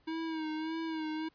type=tone with vibrato; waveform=square; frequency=318.3 Hz; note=D#4; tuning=39 cents sharp; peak=-35 dBFS; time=0.07-1.29 s; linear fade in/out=10 ms; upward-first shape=sine; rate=1.7 Hz; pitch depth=46 cents each way; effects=pink hiss -70 dBFS RMS until 1.34 s + resampled to 11025 Hz